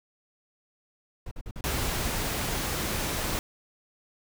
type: noise bursts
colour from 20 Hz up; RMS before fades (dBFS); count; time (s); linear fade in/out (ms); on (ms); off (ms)
brown; -36; 10; 1.26-2.204; 5; 53; 46
type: noise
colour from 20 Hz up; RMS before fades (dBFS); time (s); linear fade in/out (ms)
pink; -30; 1.64-3.39; 0
effects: none